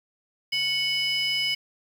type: tone cluster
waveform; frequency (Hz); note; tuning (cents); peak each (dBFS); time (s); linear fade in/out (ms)
sine; 2207 / 2975 / 5040; C#7 / F#7 / D#8; -8 / +9 / +21; -26; 0.52-1.55; 10
effects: tanh soft clip ceiling -18 dBFS + 8-bit